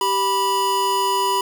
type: tone pair together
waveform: square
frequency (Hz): 389.8 / 983.1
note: G4 / B5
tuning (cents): -10 / -8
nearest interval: octave + major third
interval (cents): 1602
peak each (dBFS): -25 / -19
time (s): 0.01-1.41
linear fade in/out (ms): 2
effects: none